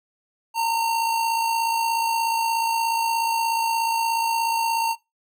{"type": "tone with amplitude modulation", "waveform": "square", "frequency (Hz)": 914, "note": "A#5", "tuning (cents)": -34, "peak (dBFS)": -19, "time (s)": [0.54, 4.96], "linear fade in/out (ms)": 50, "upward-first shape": "sine", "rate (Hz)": 56.8, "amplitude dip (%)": 40, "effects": ["noise-tail reverb RT60 0.2 s tail -19 dB re dry"]}